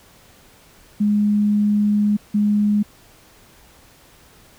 sine tone bursts at uneven times, 207.7 Hz, G#3, in tune, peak -14 dBFS, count 2, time 1-2.17 / 2.34-2.83 s, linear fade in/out 10 ms, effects pink hiss -50 dBFS RMS until 4.58 s

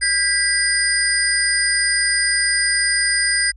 sine tone cluster, 1608 / 1969 / 4927 / 8850 Hz, G6 / B6 / D#8 / C#9, +44 / -6 / -18 / -4 cents, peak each -21 dBFS, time 0.01-3.52 s, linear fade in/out 20 ms, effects added 50 Hz sine -40 dBFS peak until 3.56 s

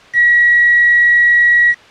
sine tone with quantisation, 1918 Hz, A#6, 49 cents sharp, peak -6 dBFS, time 0.13-1.75 s, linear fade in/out 50 ms, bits 4, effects white hiss -40 dBFS RMS until 1.9 s + low-pass 3000 Hz 12 dB/octave

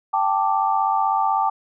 sine chord, G suspended second, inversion none, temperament equal, 784 / 880 / 1174.7 Hz, G5 / A5 / D6, 0 / 0 / 0 cents, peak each -21 / -21 / -23 dBFS, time 0.13-1.5 s, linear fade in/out 10 ms, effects none

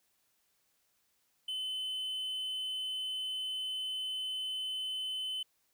triangle tone, 3040 Hz, F#7, 46 cents sharp, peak -33 dBFS, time 1.48-5.43 s, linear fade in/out 5 ms, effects white hiss -75 dBFS RMS until 5.73 s

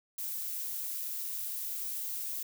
violet noise, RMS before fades -37 dBFS, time 0.18-2.43 s, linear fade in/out 5 ms, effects none

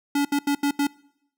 square tone bursts at uneven times, 285.1 Hz, C#4, 49 cents sharp, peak -20 dBFS, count 5, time 0.15-0.25 / 0.32-0.39 / 0.47-0.55 / 0.63-0.71 / 0.79-0.87 s, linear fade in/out 5 ms, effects noise-tail reverb RT60 0.8 s tail -24 dB re dry

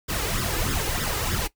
pink noise with flanger, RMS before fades -26 dBFS, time 0.08-1.48 s, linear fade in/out 20 ms, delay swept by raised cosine 0.57 to 2.47 ms, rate 3.2 Hz, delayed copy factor +0.7, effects noise-tail reverb RT60 0.1 s tail -18 dB re dry

